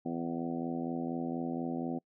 harmonic tone with a mistuned harmonic, 84.2 Hz, E2, 37 cents sharp, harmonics 2 / 3 / 4 / 5 / 6 / 7 / 8 / 9, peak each -41 / -35 / -40 / -47 / -46 / -48 / -49 / -44 dBFS, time 0.05-1.99 s, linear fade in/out 10 ms, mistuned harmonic 9, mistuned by -20 cents, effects noise-tail reverb RT60 0.1 s tail -26 dB re dry

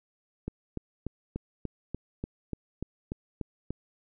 click train, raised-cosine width 3 ms, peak -20 dBFS, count 12, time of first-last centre 0.48-3.706 s, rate 3.41 Hz, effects none

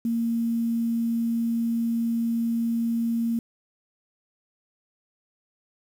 sine tone with quantisation, 231.2 Hz, A#3, 14 cents flat, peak -22 dBFS, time 0.05-3.39 s, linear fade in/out 2 ms, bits 8, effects none

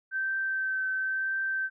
sine tone with vibrato, 1549 Hz, G6, 21 cents flat, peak -27 dBFS, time 0.11-1.7 s, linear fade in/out 50 ms, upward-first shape triangle, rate 0.97 Hz, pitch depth 17 cents each way, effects none

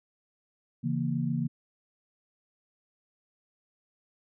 sine chord, A# diminished, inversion first, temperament equal with one note detuned, 138.59 / 165.58 / 233.1 Hz, C#3 / E3 / A#3, 0 / +8 / 0 cents, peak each -31 dBFS, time 0.83-1.48 s, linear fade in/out 20 ms, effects none

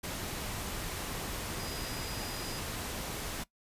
sine tone in noise, 4929 Hz, D#8, 17 cents flat, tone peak -45 dBFS, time 1.59-2.6 s, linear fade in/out 10 ms, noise pink, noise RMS -38 dBFS, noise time 0.03-3.44 s, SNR -10 dB, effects noise-tail reverb RT60 0.1 s tail -19 dB re dry + resampled to 32000 Hz

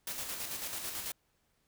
white noise with tremolo, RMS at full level -38 dBFS, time 0.07-1.12 s, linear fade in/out 2 ms, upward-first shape square, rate 9.1 Hz, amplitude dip 40%, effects pink hiss -75 dBFS RMS until 1.67 s

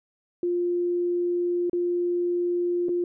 sine tone with dropouts, 351 Hz, F4, 9 cents sharp, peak -22 dBFS, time 0.43-3.04 s, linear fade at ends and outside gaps 2 ms, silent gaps 1.697-1.731 / 2.885-2.891 s, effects none

